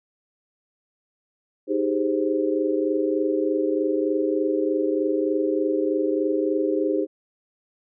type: chord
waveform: sine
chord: Ab major seventh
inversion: second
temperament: equal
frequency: 311.1 / 392 / 415.3 / 523.3 Hz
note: Eb4 / G4 / Ab4 / C5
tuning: 0 / 0 / 0 / 0 cents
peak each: -24 / -25 / -27 / -27 dBFS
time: 1.67-7.07 s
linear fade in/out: 50 ms
effects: none